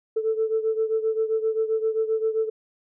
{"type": "beating tone pair", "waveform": "sine", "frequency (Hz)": [440, 447.6], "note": ["A4", "A4"], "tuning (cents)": [0, 30], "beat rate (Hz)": 7.6, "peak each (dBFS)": [-22, -26], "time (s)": [0.16, 2.5], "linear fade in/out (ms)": 10, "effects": ["tanh soft clip ceiling -14 dBFS"]}